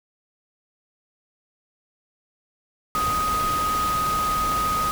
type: tone in noise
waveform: sine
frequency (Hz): 1250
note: D#6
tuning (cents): +8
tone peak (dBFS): -21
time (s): 2.95-4.91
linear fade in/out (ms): 0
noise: pink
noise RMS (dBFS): -30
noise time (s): 2.95-4.91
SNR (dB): +6
effects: none